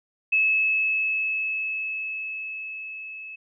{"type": "tone with level ramp", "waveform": "sine", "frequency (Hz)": 2595, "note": "E7", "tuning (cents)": -28, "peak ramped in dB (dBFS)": [-17, -36], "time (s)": [0.32, 3.36], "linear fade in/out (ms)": 10, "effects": []}